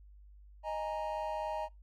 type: chord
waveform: triangle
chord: D# suspended fourth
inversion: none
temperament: just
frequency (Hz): 622.3 / 829.7 / 933.4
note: D#5 / G#5 / A#5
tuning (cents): 0 / -2 / +2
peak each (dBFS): -36 / -38 / -37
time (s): 0.63-1.69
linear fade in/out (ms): 50
effects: noise-tail reverb RT60 0.2 s tail -24 dB re dry + added 50 Hz sine -53 dBFS peak until 1.82 s